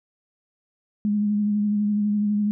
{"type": "tone with vibrato", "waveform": "sine", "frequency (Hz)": 207.7, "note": "G#3", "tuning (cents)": 0, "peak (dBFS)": -19, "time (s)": [1.05, 2.51], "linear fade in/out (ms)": 0, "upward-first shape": "sine", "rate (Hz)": 12, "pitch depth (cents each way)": 24, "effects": []}